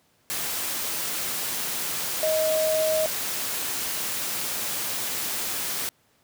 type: tone in noise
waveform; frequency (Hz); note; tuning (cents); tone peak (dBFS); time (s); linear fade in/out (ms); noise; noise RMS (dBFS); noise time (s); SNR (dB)
sine; 629; D#5; +19; -21; 2.23-3.06; 0; white; -29; 0.3-5.89; +5
effects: pink hiss -64 dBFS RMS until 6.23 s + high-pass 100 Hz 12 dB/octave